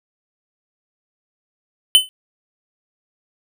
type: tone with exponential decay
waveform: square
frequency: 3035 Hz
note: F#7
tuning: 43 cents sharp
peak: -4 dBFS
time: 1.95-2.09 s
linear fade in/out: 0 ms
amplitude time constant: 30 ms
effects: none